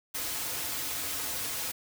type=noise with comb filter; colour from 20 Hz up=white; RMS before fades=-34 dBFS; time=0.14-1.72 s; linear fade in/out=10 ms; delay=5.1 ms; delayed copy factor=-0.65; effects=none